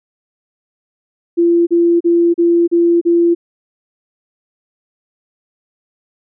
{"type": "tone bursts", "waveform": "sine", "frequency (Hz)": 341.6, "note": "F4", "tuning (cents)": -38, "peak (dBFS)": -8, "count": 6, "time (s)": [1.37, 3.35], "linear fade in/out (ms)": 20, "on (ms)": 300, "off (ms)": 36, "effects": []}